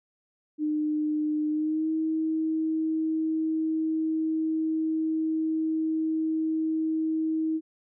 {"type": "tone with pitch glide", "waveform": "sine", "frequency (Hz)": [303.7, 317.7], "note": ["D#4", "D#4"], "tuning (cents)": [-42, 36], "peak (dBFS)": -24, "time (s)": [0.58, 7.61], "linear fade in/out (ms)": 50, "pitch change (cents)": 78, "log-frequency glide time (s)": [1.49, 1.9], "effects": []}